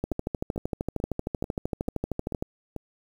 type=two click trains; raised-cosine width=2 ms; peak=-20 / -14 dBFS; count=7 / 32; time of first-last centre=0.12-2.763 / 0.04-2.425 s; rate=2.27 / 13 Hz; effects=8-bit